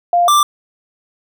sine / square tone pair in turn, 699 / 1179.3 Hz, F5 / D6, +1 / +7 cents, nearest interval major sixth, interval 906 cents, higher second, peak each -9 dBFS, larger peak neither, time 0.13-0.28 / 0.28-0.43 s, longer neither, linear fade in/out 2 ms, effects none

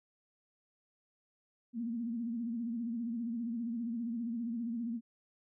sine tone with vibrato, 233.1 Hz, A#3, in tune, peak -34 dBFS, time 1.73-5.01 s, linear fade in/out 50 ms, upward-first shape sine, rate 15 Hz, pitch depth 79 cents each way, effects none

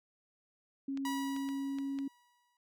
sine tone with pitch glide, 273.3 to 275 Hz, C#4 to C#4, -24 to -14 cents, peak -34 dBFS, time 0.88-2.08 s, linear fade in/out 5 ms, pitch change +10 cents, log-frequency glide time 1.27-1.77 s
clicks, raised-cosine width 0.2 ms, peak -31 dBFS, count 5, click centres 0.974 / 1.364 / 1.489 / 1.786 / 1.988 s
sawtooth tone with exponential decay, 970 Hz, B5, 31 cents flat, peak -32 dBFS, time 1.05-2.57 s, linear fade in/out 2 ms, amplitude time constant 330 ms
effects none

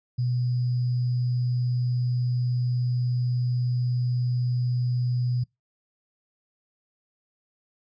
sine tone with sample-and-hold, 123.47 Hz, B2, in tune, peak -22 dBFS, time 0.18-5.44 s, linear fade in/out 10 ms, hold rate 4900 Hz, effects noise-tail reverb RT60 0.2 s tail -25 dB re dry + resampled to 16000 Hz

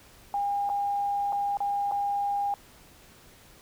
sine tone with dropouts, 808 Hz, G#5, 48 cents flat, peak -25 dBFS, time 0.34-2.54 s, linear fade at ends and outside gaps 1 ms, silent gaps 0.692-0.699 / 1.324-1.329 / 1.571-1.604 / 1.913-1.92 s, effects pink hiss -54 dBFS RMS until 3.61 s

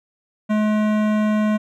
sine tone with hard clipping, 213.1 Hz, G#3, 45 cents sharp, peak -18 dBFS, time 0.49-1.58 s, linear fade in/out 20 ms, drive 17 dB, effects none

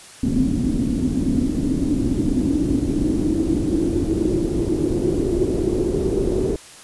pink noise with low-pass filter sweep, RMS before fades -20 dBFS, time 0.23-6.56 s, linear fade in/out 2 ms, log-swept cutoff 250 to 390 Hz, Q 6.9, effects white hiss -42 dBFS RMS until 6.83 s + resampled to 24000 Hz

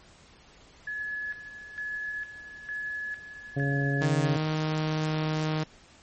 sine tone with tremolo, 1702 Hz, G#6, 42 cents sharp, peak -31 dBFS, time 0.87-4.35 s, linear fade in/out 5 ms, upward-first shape square, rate 1.1 Hz, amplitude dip 70%
harmonic tone, 139.6 Hz, C#3, 13 cents sharp, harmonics 1 / 2 / 3 / 4 / 5, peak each -26 / -32 / -36 / -38 / -40 dBFS, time 3.56-4.37 s, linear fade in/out 10 ms
sawtooth tone, 155.56 Hz, D#3, in tune, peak -22 dBFS, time 4.01-5.64 s, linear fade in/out 10 ms
effects pink hiss -55 dBFS RMS until 6.02 s + MP3 32 kbps

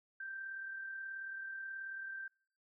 sine tone with amplitude modulation, 1568 Hz, G6, in tune, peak -40 dBFS, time 0.2-2.28 s, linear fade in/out 5 ms, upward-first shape sine, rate 38.5 Hz, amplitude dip 35%, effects noise-tail reverb RT60 0.5 s tail -25 dB re dry

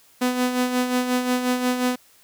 sawtooth tone with tremolo, 250 Hz, B3, 21 cents sharp, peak -14 dBFS, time 0.21-1.96 s, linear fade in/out 10 ms, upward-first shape sine, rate 5.6 Hz, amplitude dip 55%, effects white hiss -55 dBFS RMS until 2.23 s

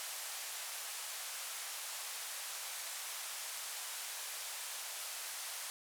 white band-pass noise, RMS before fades -44 dBFS, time 0-5.7 s, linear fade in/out 0 ms, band 610 to 12000 Hz, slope 24 dB/octave, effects none

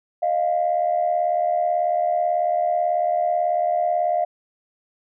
sine tone pair together, 622.3 / 700.5 Hz, D#5 / F5, 0 / +5 cents, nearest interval major second, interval 205 cents, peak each -22 / -19 dBFS, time 0.22-4.25 s, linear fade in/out 10 ms, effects tanh soft clip ceiling -11 dBFS

